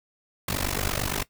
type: noise with amplitude modulation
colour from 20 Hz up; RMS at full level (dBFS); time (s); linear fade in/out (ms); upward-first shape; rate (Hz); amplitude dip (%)
pink; -24; 0.48-1.23; 5; sine; 48.8; 95
effects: noise-tail reverb RT60 0.1 s tail -17 dB re dry